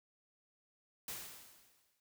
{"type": "noise with exponential decay", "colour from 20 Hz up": "white", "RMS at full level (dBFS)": -42, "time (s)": [1.08, 2], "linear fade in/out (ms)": 2, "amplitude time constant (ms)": 200, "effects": ["noise-tail reverb RT60 0.1 s tail -26 dB re dry"]}